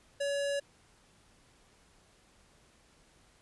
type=tone; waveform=square; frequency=565 Hz; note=C#5; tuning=33 cents sharp; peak=-31 dBFS; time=0.2-0.6 s; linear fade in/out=10 ms; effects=pink hiss -64 dBFS RMS until 3.41 s + resampled to 24000 Hz